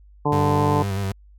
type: harmonic tone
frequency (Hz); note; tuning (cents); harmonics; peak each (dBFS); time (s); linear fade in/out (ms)
146.83; D3; 0; 1 / 2 / 3 / 4 / 5 / 6 / 7; -23 / -25 / -24 / -31 / -29 / -24 / -26; 0.25-0.83; 10
type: tone with vibrato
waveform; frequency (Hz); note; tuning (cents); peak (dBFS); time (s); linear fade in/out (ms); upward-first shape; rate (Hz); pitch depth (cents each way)
35% pulse; 98; G2; 0; -21; 0.32-1.12; 5; square; 7.7; 31
effects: added 50 Hz sine -46 dBFS peak until 1.38 s